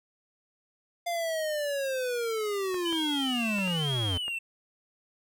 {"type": "linear sweep", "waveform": "square", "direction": "down", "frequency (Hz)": [698.5, 82.41], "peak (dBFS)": -29, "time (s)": [1.06, 4.18], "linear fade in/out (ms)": 10}
{"type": "clicks", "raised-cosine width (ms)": 0.5, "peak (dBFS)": -26, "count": 5, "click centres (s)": [2.744, 2.927, 3.585, 3.677, 4.281]}
{"type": "tone with vibrato", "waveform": "triangle", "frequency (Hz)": 2960, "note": "F#7", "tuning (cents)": 0, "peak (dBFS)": -29, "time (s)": [2.85, 4.39], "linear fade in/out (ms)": 10, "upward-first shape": "sine", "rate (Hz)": 1.1, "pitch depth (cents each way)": 190}
{"effects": []}